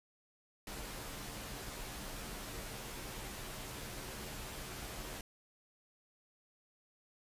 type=noise with comb filter; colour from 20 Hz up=pink; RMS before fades=-45 dBFS; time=0.67-5.21 s; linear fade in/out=2 ms; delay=12 ms; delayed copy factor=-0.55; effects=resampled to 32000 Hz